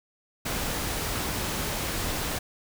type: noise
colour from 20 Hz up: pink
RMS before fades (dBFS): -30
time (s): 0.45-2.39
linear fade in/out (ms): 10
effects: none